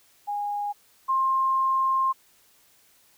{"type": "tone pair in turn", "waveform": "sine", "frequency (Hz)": [821, 1060.1], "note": ["G#5", "C6"], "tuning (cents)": [-20, 22], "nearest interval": "major third", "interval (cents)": 442, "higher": "second", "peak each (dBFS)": [-26, -20], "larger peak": "second", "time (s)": [[0.27, 0.73], [1.08, 2.13]], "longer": "second", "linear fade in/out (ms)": 20, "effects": ["white hiss -60 dBFS RMS until 3.17 s"]}